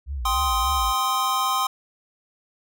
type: tone with vibrato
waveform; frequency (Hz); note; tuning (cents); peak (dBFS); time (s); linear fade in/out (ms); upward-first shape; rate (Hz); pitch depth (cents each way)
sine; 61.8; B1; +2; -26; 0.06-0.94; 50; sine; 3.4; 250
type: chord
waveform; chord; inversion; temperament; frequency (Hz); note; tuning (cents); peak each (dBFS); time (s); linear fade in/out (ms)
square; C minor; second; just; 784.9 / 1046.5 / 1255.8; G5 / C6 / Eb6; +2 / 0 / +16; -29 / -24 / -26; 0.25-1.67; 5
effects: none